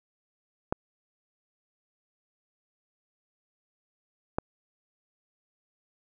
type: clicks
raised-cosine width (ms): 1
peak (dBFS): -12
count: 2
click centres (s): 0.725 / 4.385
effects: none